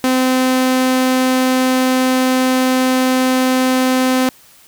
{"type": "tone", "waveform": "sawtooth", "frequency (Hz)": 257.5, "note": "C4", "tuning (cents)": -28, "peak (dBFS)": -8, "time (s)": [0.04, 4.29], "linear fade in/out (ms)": 0, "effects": ["white hiss -46 dBFS RMS until 4.67 s"]}